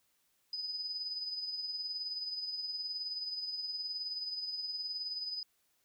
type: tone with tremolo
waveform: sine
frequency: 4993 Hz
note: D#8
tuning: 5 cents sharp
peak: -34 dBFS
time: 0.53-5.43 s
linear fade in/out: 2 ms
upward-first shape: triangle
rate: 19 Hz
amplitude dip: 55%
effects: white hiss -75 dBFS RMS until 5.84 s